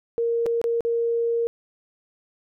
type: tone with dropouts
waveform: sine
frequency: 465.8 Hz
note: A#4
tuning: 1 cent flat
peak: -20 dBFS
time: 0.18-1.47 s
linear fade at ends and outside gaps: 0 ms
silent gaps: 0.459-0.464 / 0.615-0.641 / 0.807-0.85 s
effects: none